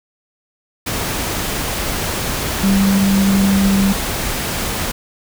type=tone in noise; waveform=sine; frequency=196 Hz; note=G3; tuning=in tune; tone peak=-11 dBFS; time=2.63-3.93 s; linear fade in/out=10 ms; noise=pink; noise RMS=-21 dBFS; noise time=0.86-4.92 s; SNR=+7 dB; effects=none